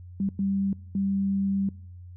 sine tone bursts at uneven times, 196 Hz, G3, in tune, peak -23 dBFS, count 3, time 0.2-0.29 / 0.39-0.73 / 0.95-1.69 s, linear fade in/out 2 ms, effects noise-tail reverb RT60 0.7 s tail -24 dB re dry + added 89 Hz sine -41 dBFS peak until 2.16 s

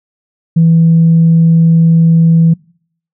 sine tone, 164.7 Hz, E3, 1 cent flat, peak -3 dBFS, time 0.56-2.54 s, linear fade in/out 10 ms, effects noise-tail reverb RT60 0.6 s tail -26 dB re dry + tanh soft clip ceiling 0 dBFS

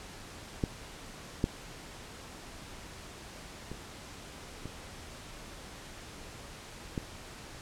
clicks, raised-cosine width 3 ms, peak -15 / -13 / -26 / -27 / -19 dBFS, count 5, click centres 0.638 / 1.441 / 3.716 / 4.656 / 6.978 s, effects pink hiss -47 dBFS RMS until 7.61 s + low-pass 9000 Hz 12 dB/octave

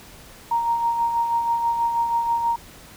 sine tone with tremolo, 932.3 Hz, A#5, in tune, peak -17 dBFS, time 0.51-2.56 s, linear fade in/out 5 ms, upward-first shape sine, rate 6.2 Hz, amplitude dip 45%, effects pink hiss -45 dBFS RMS until 2.96 s

